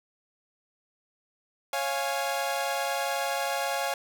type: chord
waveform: sawtooth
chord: Db major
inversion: none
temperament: equal with one note detuned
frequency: 550.5 / 698.5 / 830.6 Hz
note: Db5 / F5 / Ab5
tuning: -12 / 0 / 0 cents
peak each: -28 dBFS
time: 1.73-3.94 s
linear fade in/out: 2 ms
effects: none